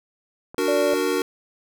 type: clicks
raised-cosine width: 1 ms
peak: -24 dBFS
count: 2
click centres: 0.545 / 0.933 s
type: chord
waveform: square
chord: D augmented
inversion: none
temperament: equal with one note detuned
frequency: 293.7 / 370 / 462.9 Hz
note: D4 / F#4 / A#4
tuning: 0 / 0 / -12 cents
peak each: -27 / -25 / -25 dBFS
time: 0.58-1.22 s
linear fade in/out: 2 ms
type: tone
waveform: sine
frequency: 581 Hz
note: D5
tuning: 19 cents flat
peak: -20 dBFS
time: 0.68-0.94 s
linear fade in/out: 2 ms
effects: none